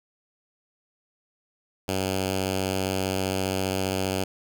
5% pulse tone with notch filter, 95.1 Hz, F#2, 48 cents sharp, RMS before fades -27 dBFS, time 1.88-4.24 s, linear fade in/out 5 ms, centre 1100 Hz, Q 1.3, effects none

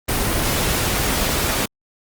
pink noise, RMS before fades -20 dBFS, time 0.08-1.66 s, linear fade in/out 10 ms, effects Opus 24 kbps

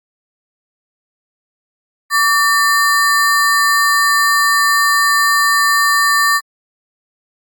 square ring-modulated tone, 1477 Hz, F#6, 3 cents flat, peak -8 dBFS, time 2.1-6.41 s, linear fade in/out 50 ms, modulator 324 Hz, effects Opus 48 kbps

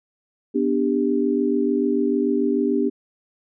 sine chord, G major, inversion first, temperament equal with one note detuned, 246.9 / 293.7 / 396.1 Hz, B3 / D4 / G4, 0 / 0 / +18 cents, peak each -22 dBFS, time 0.54-2.9 s, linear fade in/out 20 ms, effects none

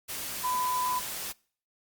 sine tone in noise, 1002 Hz, B5, 25 cents sharp, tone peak -27 dBFS, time 0.43-1 s, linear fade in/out 20 ms, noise white, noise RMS -36 dBFS, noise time 0.08-1.33 s, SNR +6 dB, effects noise-tail reverb RT60 0.5 s tail -25 dB re dry + Opus 48 kbps

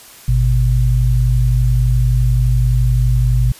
sine tone pair together, 51.76 / 123.47 Hz, G#1 / B2, -5 / 0 cents, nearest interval octave + minor third, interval 1505 cents, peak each -13 dBFS, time 0.28-3.52 s, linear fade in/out 5 ms, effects white hiss -40 dBFS RMS until 3.59 s + resampled to 32000 Hz

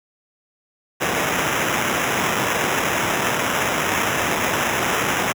white noise with sample-and-hold, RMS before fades -21 dBFS, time 1-5.33 s, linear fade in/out 20 ms, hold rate 4410 Hz, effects high-pass 100 Hz 12 dB/octave

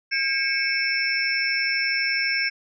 sine tone cluster, 1614 / 2198 / 2330 / 2603 / 5360 Hz, G#6 / C#7 / D7 / E7 / E8, -50 / -15 / -14 / -22 / +28 cents, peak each -26 / -25 / -32 / -32 / -27 dBFS, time 0.11-2.5 s, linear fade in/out 20 ms, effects none

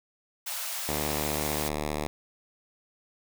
white high-pass noise, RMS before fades -34 dBFS, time 0.46-1.69 s, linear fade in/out 10 ms, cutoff 570 Hz, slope 48 dB/octave
5% pulse tone, 75 Hz, D2, 37 cents sharp, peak -18 dBFS, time 0.89-2.07 s, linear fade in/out 0 ms
effects none

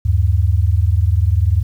sine tone pair together, 77.78 / 98 Hz, D#2 / G2, 0 / 0 cents, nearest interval major third, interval 400 cents, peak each -14 dBFS, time 0.05-1.63 s, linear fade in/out 10 ms, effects 8-bit

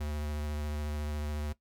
square tone with vibrato, 74.6 Hz, D2, 28 cents sharp, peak -34 dBFS, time 0-1.53 s, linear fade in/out 10 ms, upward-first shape sine, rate 14 Hz, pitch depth 18 cents each way, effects noise-tail reverb RT60 0.1 s tail -17 dB re dry

